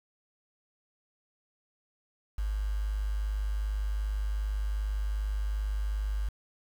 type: tone with quantisation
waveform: sine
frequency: 51.3 Hz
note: G#1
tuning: 21 cents flat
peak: -28 dBFS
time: 2.38-6.29 s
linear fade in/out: 5 ms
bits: 8
effects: none